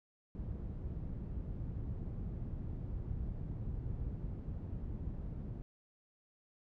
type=low-pass noise; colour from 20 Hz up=white; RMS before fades=-41 dBFS; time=0.35-5.62 s; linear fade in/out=0 ms; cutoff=110 Hz; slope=12 dB/octave; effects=none